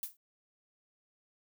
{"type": "noise with exponential decay", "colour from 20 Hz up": "violet", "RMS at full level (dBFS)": -34, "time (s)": [0.03, 0.17], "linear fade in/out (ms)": 2, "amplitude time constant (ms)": 29, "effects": []}